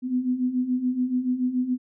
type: beating tone pair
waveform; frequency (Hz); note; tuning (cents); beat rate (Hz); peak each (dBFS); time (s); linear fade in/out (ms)
sine; 246.9 / 253.9; B3 / B3; 0 / +48; 7; -28 / -23; 0.02-1.78; 50
effects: none